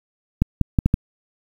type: clicks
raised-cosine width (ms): 5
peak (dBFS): -3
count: 5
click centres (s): 0.42 / 0.613 / 0.788 / 0.86 / 0.941
effects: 7-bit